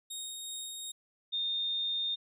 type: tone with tremolo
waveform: 20% pulse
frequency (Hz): 3729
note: A#7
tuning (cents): 0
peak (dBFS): -32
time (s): 0.1-0.92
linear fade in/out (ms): 10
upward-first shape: sine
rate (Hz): 2.7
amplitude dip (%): 25
type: tone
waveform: sine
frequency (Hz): 3648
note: A#7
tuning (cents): -38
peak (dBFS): -30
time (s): 1.32-2.16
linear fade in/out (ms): 20
effects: none